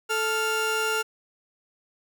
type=tone pair together; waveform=30% pulse; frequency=437.8 / 1395.6 Hz; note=A4 / F6; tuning=-9 / -2 cents; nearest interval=octave + minor sixth; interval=2007 cents; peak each=-25 / -23 dBFS; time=0.09-1.03 s; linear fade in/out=20 ms; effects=none